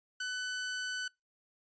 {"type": "tone", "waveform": "sawtooth", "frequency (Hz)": 1500, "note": "F#6", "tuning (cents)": 23, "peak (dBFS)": -31, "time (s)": [0.2, 1.08], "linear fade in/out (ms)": 5, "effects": ["noise-tail reverb RT60 0.2 s tail -25 dB re dry", "resampled to 16000 Hz"]}